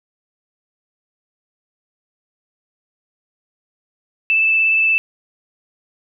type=tone with vibrato; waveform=sine; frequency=2637 Hz; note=E7; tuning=in tune; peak=-12 dBFS; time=4.3-4.98 s; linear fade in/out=0 ms; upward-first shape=sine; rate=17 Hz; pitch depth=9 cents each way; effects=none